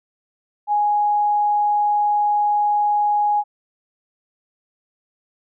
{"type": "tone", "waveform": "sine", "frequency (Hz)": 830.6, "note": "G#5", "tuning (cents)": 0, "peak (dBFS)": -15, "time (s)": [0.67, 3.44], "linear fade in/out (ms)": 50, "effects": []}